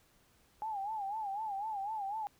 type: tone with vibrato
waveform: sine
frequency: 830.6 Hz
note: G#5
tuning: in tune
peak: -35 dBFS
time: 0.62-2.27 s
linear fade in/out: 0 ms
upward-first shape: sine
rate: 4 Hz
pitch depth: 120 cents each way
effects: pink hiss -68 dBFS RMS until 2.39 s